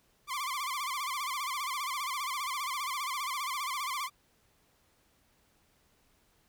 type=tone with vibrato; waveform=sawtooth; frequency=1100 Hz; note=C#6; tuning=14 cents flat; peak=-29 dBFS; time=0.27-4.1 s; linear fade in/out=50 ms; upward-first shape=sine; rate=15 Hz; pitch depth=140 cents each way; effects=pink hiss -69 dBFS RMS until 6.48 s